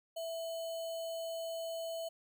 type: tone with sample-and-hold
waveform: sine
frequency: 660 Hz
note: E5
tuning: 2 cents sharp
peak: -37 dBFS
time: 0.16-2.09 s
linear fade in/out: 10 ms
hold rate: 3675 Hz
effects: none